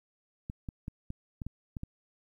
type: clicks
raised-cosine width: 5 ms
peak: -25 dBFS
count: 8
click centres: 0.499 / 0.688 / 0.881 / 1.104 / 1.418 / 1.466 / 1.768 / 1.834 s
effects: 11-bit